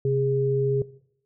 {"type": "tone pair together", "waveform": "sine", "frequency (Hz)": [132.2, 410.6], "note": ["C3", "G#4"], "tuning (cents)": [18, -20], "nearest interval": "octave + minor sixth", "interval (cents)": 1962, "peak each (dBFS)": -23, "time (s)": [0.05, 0.82], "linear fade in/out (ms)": 2, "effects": ["noise-tail reverb RT60 0.7 s tail -19 dB re dry"]}